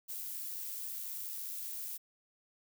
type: noise with amplitude modulation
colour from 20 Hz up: violet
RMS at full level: -40 dBFS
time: 0.08-1.98 s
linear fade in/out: 20 ms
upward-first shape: sine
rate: 94.5 Hz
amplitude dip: 30%
effects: none